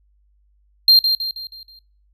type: tone with echo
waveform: triangle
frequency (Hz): 4186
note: C8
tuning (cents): 0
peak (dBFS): -6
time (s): 0.88-0.99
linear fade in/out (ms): 2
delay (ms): 160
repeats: 5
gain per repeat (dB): -7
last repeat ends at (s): 1.79
effects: noise-tail reverb RT60 0.4 s tail -23 dB re dry + added 50 Hz sine -56 dBFS peak until 2.13 s